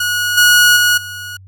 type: tone with level steps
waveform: sawtooth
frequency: 1454 Hz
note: F#6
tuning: 31 cents flat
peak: -11 / -3 / -6 / -22 dBFS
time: 0-1.37 s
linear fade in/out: 5 ms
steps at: 0.37 / 0.76 / 0.97 s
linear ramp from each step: 10 ms
effects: added 95 Hz sine -37 dBFS peak until 1.47 s